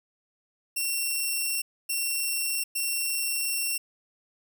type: tone bursts at uneven times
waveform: 5% pulse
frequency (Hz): 2723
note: F7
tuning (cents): -44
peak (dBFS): -17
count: 3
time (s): 0.76-1.62 / 1.89-2.64 / 2.75-3.78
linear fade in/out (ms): 10
effects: none